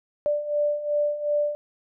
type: beating tone pair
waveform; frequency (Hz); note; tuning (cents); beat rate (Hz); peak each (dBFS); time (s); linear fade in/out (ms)
sine; 587.3 / 590; D5 / D5; 0 / +8; 2.7; -28 / -23; 0.26-1.55; 0
effects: none

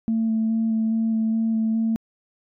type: tone with vibrato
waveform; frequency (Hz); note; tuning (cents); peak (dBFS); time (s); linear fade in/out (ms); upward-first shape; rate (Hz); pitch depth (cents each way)
sine; 223.3; A3; +26; -18; 0.08-1.96; 0; square; 2.4; 11
effects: tanh soft clip ceiling -15 dBFS

